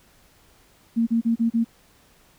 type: tone bursts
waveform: sine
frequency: 230 Hz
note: A#3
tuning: 23 cents flat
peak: -17 dBFS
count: 5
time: 0.96-1.646 s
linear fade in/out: 20 ms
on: 110 ms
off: 34 ms
effects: pink hiss -57 dBFS RMS until 2.38 s